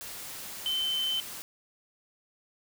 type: tone in noise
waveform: sine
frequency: 3073 Hz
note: G7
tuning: 35 cents flat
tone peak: -27 dBFS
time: 0.66-1.2 s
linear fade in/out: 0 ms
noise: white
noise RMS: -41 dBFS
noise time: 0.01-1.42 s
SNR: +11 dB
effects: none